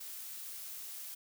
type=noise; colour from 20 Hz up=blue; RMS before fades=-45 dBFS; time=0-1.15 s; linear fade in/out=10 ms; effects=none